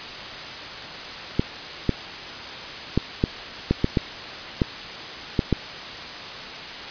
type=clicks; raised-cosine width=3 ms; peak=-5 dBFS; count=10; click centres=1.395 / 1.893 / 2.976 / 3.239 / 3.71 / 3.844 / 3.972 / 4.618 / 5.392 / 5.527 s; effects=white hiss -34 dBFS RMS until 6.9 s + resampled to 11025 Hz